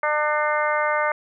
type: harmonic tone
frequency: 300 Hz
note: D4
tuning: 37 cents sharp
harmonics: 2 / 3 / 4 / 5 / 6 / 7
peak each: -24 / -26 / -25 / -27 / -31 / -28 dBFS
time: 0.03-1.12 s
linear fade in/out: 2 ms
effects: none